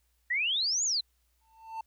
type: exponential two-way sweep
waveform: sine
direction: up then down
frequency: 1853 to 7150 to 3906 Hz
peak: -26 dBFS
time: 0.3-1.01 s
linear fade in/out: 10 ms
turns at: 0.84 s
type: tone with exponential growth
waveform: triangle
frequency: 894 Hz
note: A5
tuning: 27 cents sharp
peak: -30 dBFS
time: 1.41-1.81 s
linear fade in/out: 5 ms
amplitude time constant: 86 ms
effects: added 60 Hz sine -70 dBFS peak until 1.86 s + white hiss -75 dBFS RMS until 1.86 s